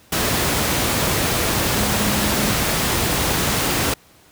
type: tone in noise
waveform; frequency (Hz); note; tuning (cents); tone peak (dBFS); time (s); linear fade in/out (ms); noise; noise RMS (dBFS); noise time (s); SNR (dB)
sine; 207.7; G#3; 0; -25; 1.75-2.51; 5; pink; -19; 0.12-3.94; -9
effects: pink hiss -51 dBFS RMS until 4.31 s + high-pass 60 Hz 12 dB/octave